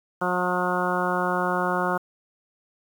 harmonic tone, 180 Hz, F#3, 47 cents flat, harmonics 1 / 2 / 3 / 4 / 5 / 6 / 7 / 8, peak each -30 / -30 / -30 / -30 / -30 / -30 / -30 / -30 dBFS, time 0.21-1.98 s, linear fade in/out 10 ms, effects 8-bit

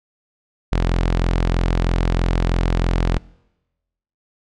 sawtooth tone, 43.11 Hz, F1, 22 cents flat, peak -12 dBFS, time 0.72-3.18 s, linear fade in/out 0 ms, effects noise-tail reverb RT60 1.0 s tail -24 dB re dry + low-pass 5000 Hz 12 dB/octave

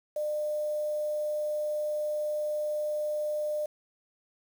sine tone with quantisation, 602 Hz, D5, 43 cents sharp, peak -28 dBFS, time 0.16-3.66 s, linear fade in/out 5 ms, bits 8, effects none

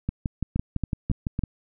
two click trains, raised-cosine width 5 ms, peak -13 / -13 dBFS, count 4 / 9, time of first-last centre 0.56-1.391 / 0.09-1.437 s, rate 3.61 / 5.94 Hz, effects none

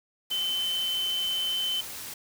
sine tone in noise, 3062 Hz, G7, 41 cents flat, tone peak -26 dBFS, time 0.31-1.81 s, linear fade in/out 5 ms, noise white, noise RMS -39 dBFS, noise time 0.3-2.14 s, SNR +10 dB, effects none

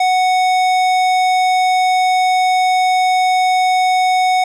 sine tone with tanh clipping, 740 Hz, F#5, in tune, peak -13 dBFS, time 0-4.44 s, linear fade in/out 5 ms, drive 17 dB, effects none

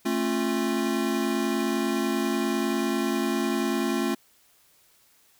square chord, A augmented, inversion none, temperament equal with one note detuned, 220 / 270.1 / 349.2 Hz, A3 / C#4 / E#4, 0 / -45 / 0 cents, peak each -29 dBFS, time 0.05-4.15 s, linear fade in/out 10 ms, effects white hiss -61 dBFS RMS until 5.39 s

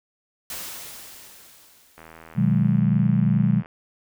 white noise with exponential decay, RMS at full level -32 dBFS, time 0.5-2.8 s, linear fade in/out 2 ms, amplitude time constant 500 ms
click train, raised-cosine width 0.5 ms, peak -28 dBFS, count 137, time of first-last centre 1.98-3.659 s, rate 81 Hz
sine chord, G# minor seventh, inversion first, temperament equal, 123.47 / 155.56 / 185 / 207.7 Hz, B2 / D#3 / F#3 / G#3, 0 / 0 / 0 / 0 cents, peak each -22 dBFS, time 2.35-3.63 s, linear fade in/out 50 ms
effects none

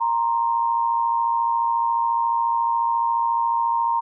sine tone pair together, 932.3 / 1046.5 Hz, A#5 / C6, 0 / 0 cents, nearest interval major second, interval 200 cents, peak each -19 / -25 dBFS, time 0-4.01 s, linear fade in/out 20 ms, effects none

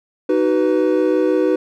triangle chord, B major, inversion first, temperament equal with one note detuned, 311.1 / 377.1 / 493.9 Hz, D#4 / F#4 / B4, 0 / +33 / 0 cents, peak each -16 dBFS, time 0.29-1.56 s, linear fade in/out 5 ms, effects none

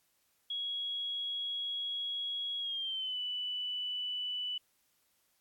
sine tone with pitch glide, 3322 to 2977 Hz, G#7 to F#7, 0 to +10 cents, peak -34 dBFS, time 0.5-4.58 s, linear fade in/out 5 ms, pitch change -190 cents, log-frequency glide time 2.59-3.19 s, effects white hiss -74 dBFS RMS until 5.4 s + AAC 64 kbps

